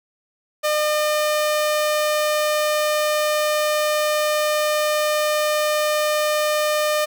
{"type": "tone", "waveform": "sawtooth", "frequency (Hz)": 605, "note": "D#5", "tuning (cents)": -49, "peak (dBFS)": -14, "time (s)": [0.63, 7.06], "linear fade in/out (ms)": 20, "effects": []}